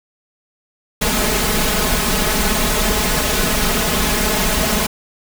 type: noise with comb filter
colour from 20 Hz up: pink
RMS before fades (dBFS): -17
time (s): 1.01-4.87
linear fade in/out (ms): 10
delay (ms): 4.7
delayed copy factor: +1
effects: none